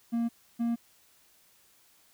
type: tone pair in turn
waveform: triangle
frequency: 233.1 / 234 Hz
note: A#3 / A#3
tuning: 0 / +7 cents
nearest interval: unison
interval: 7 cents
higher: second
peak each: -24 dBFS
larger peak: neither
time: 0.12-0.29 / 0.59-0.76 s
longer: neither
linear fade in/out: 20 ms
effects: white hiss -63 dBFS RMS until 2.13 s